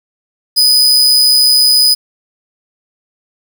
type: tone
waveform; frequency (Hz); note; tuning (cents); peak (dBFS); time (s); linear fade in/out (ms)
40% pulse; 4983; D#8; +2; -5; 0.56-1.95; 20
effects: 7-bit